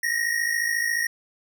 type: tone pair together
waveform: square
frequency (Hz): 1851 / 1905.2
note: A#6 / A#6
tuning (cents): -13 / +37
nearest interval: unison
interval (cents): 50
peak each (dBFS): -26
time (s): 0.03-1.07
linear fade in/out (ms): 5
effects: none